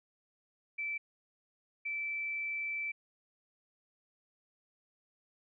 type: tone bursts at uneven times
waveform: sine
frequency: 2324 Hz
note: D7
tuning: 19 cents flat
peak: -34 dBFS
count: 2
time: 0.78-0.98 / 1.85-2.92 s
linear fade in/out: 10 ms
effects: none